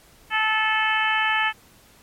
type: harmonic tone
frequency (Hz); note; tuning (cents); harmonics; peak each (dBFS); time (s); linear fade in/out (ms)
435.9; A4; -16; 2 / 3 / 4 / 5 / 6 / 7; -25 / -27 / -23 / -28 / -27 / -29; 0.3-1.53; 50
effects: pink hiss -53 dBFS RMS until 2.02 s + MP3 64 kbps